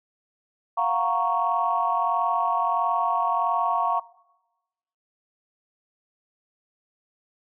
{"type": "chord", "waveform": "sine", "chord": "Gb major seventh", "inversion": "third", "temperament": "equal", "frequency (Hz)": [698.5, 740, 932.3, 1108.7], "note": ["F5", "Gb5", "Bb5", "Db6"], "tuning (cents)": [0, 0, 0, 0], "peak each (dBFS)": [-26, -29, -25, -24], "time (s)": [0.77, 4], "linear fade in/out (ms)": 10, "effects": ["noise-tail reverb RT60 1.0 s tail -21 dB re dry", "tanh soft clip ceiling -10 dBFS"]}